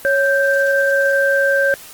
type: tone pair together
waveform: sine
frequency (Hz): 554.4 / 1568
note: C#5 / G6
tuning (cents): 0 / 0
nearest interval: octave + tritone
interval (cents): 1800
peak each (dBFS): -15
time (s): 0.05-1.74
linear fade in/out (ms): 0
effects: white hiss -38 dBFS RMS until 1.93 s + Opus 24 kbps